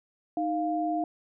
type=tone pair together; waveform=sine; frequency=311.1 / 699.4 Hz; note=D#4 / F5; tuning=0 / +2 cents; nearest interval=octave + major second; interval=1402 cents; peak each=-29 / -28 dBFS; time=0.37-1.04 s; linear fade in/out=2 ms; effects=none